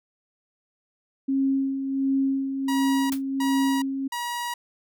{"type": "tone with tremolo", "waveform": "sine", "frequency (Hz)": 270.5, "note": "C#4", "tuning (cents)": -42, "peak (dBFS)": -19, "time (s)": [1.28, 4.08], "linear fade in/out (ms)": 10, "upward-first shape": "sine", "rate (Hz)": 1.4, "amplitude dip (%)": 55}
{"type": "tone bursts", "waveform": "sawtooth", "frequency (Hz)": 959, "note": "A#5", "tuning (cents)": 49, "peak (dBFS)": -24, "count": 3, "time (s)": [2.68, 4.54], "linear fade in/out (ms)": 5, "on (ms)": 420, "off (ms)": 300}
{"type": "noise with exponential decay", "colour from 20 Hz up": "white", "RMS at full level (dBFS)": -28, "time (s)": [3.12, 3.22], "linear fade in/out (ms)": 1, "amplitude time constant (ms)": 20}
{"effects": []}